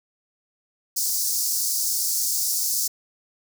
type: high-pass noise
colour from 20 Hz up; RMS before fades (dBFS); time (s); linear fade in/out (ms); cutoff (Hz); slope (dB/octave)
pink; -24; 0.96-2.88; 10; 4900; 48
effects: none